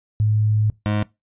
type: tone pair in turn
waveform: sine / 25% pulse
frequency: 107 / 104.8 Hz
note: A2 / G#2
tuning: -48 / +16 cents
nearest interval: unison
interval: 36 cents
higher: first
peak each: -15 / -15 dBFS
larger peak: neither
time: 0.2-0.7 / 0.86-1.03 s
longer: first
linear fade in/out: 0 ms
effects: noise-tail reverb RT60 0.2 s tail -21 dB re dry + resampled to 8000 Hz